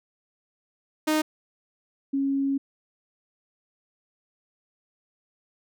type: tone pair in turn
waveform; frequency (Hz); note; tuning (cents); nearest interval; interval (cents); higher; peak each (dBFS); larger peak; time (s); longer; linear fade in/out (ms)
sawtooth / sine; 309.1 / 274.8; D#4 / C#4; -11 / -15; major second; 204; first; -17 / -22; first; 1.07-1.22 / 2.13-2.58; second; 10
effects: none